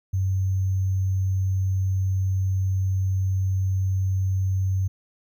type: tone with sample-and-hold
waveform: sine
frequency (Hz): 94.9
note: F#2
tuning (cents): +44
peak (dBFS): -20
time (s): 0.13-4.88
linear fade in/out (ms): 10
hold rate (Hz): 6300
effects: none